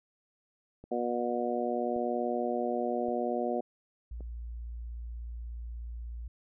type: click train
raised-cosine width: 2 ms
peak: -34 dBFS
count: 4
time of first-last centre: 0.84-4.207 s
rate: 0.891 Hz
type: harmonic tone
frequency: 120.7 Hz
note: B2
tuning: 39 cents flat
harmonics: 2 / 3 / 4 / 5 / 6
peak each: -35 / -35 / -35 / -35 / -35 dBFS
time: 0.91-3.61 s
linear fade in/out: 10 ms
type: tone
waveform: sine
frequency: 58.27 Hz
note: A#1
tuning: in tune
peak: -37 dBFS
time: 4.11-6.28 s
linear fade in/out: 5 ms
effects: none